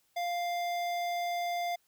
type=tone with notch filter; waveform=square; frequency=698.5 Hz; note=F5; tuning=in tune; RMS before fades=-33 dBFS; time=0.16-1.76 s; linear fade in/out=10 ms; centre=9200 Hz; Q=0.99; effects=white hiss -72 dBFS RMS until 1.87 s